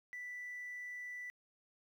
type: tone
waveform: triangle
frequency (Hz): 1975.5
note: B6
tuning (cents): 0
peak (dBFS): -40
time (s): 0.13-1.3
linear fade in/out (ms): 0
effects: tanh soft clip ceiling -39 dBFS + 12-bit